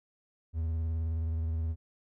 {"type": "tone with vibrato", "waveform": "triangle", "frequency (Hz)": 81, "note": "E2", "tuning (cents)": -30, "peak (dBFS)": -27, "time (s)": [0.53, 1.76], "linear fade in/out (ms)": 50, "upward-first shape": "sine", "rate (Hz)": 19, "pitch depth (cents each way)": 46, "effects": []}